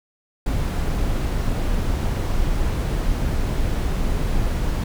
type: noise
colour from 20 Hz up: brown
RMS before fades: -21 dBFS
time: 0.46-4.84 s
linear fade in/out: 5 ms
effects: none